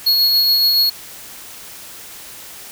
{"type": "tone with tremolo", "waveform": "square", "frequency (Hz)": 4328, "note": "C#8", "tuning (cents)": -42, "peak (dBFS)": -11, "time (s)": [0.06, 0.9], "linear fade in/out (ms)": 10, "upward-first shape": "sine", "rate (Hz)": 7.1, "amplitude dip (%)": 25, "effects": ["white hiss -36 dBFS RMS until 2.71 s"]}